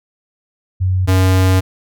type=tone pair in turn; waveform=sine / square; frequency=92.8 / 93.55 Hz; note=F#2 / F#2; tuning=+6 / +20 cents; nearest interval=unison; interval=14 cents; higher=second; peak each=-12 / -10 dBFS; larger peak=second; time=0.8-1.07 / 1.07-1.61 s; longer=second; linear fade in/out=20 ms; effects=none